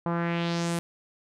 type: tone with low-pass filter sweep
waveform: sawtooth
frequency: 170 Hz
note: F3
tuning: 46 cents flat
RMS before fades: -28 dBFS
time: 0.06-0.79 s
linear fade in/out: 0 ms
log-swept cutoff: 990 to 11000 Hz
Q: 2.2
effects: none